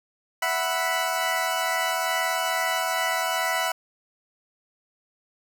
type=chord; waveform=20% pulse; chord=E suspended second; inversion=none; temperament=equal; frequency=659.3 / 740 / 987.8 Hz; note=E5 / F#5 / B5; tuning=0 / 0 / 0 cents; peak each=-23 dBFS; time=0.42-3.72 s; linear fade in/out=5 ms; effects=none